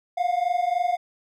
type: tone pair together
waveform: triangle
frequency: 698.5 / 721.9 Hz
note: F5 / F#5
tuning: 0 / -43 cents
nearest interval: minor second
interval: 57 cents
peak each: -22 dBFS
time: 0.17-0.97 s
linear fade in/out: 10 ms
effects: none